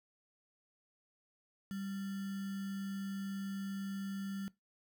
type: tone with sample-and-hold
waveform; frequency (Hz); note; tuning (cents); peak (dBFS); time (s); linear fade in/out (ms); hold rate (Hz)
sine; 196; G3; 0; -38; 1.71-4.48; 0; 1575
effects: noise-tail reverb RT60 0.2 s tail -21 dB re dry